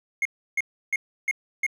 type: tone bursts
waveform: triangle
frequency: 2151 Hz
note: C7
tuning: 47 cents sharp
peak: -19 dBFS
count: 5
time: 0.22-1.665 s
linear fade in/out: 2 ms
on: 33 ms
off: 320 ms
effects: none